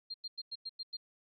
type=tone bursts; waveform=sine; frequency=4199 Hz; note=C8; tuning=5 cents sharp; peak=-38 dBFS; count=7; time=0.1-0.97 s; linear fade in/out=10 ms; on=42 ms; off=96 ms; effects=none